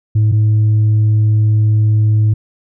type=tone pair in turn; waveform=sine; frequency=107.5 / 107.5 Hz; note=A2 / A2; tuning=-40 / -40 cents; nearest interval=unison; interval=0 cents; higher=neither; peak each=-6 dBFS; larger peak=neither; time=0.15-0.32 / 0.32-2.34 s; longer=second; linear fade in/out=10 ms; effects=tanh soft clip ceiling -7 dBFS